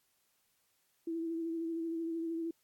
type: tone with vibrato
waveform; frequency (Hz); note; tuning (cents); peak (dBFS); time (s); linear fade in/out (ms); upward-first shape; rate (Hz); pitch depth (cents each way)
sine; 330; E4; +2; -34; 1.07-2.51; 5; sine; 13; 27
effects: white hiss -75 dBFS RMS until 2.63 s + AAC 64 kbps